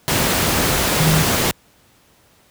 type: tone in noise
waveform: sine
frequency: 157.9 Hz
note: D#3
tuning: 26 cents sharp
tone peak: -14 dBFS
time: 1-1.22 s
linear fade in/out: 0 ms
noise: pink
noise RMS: -17 dBFS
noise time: 0.08-1.51 s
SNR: 0 dB
effects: pink hiss -54 dBFS RMS until 2.5 s + high-pass 60 Hz 12 dB/octave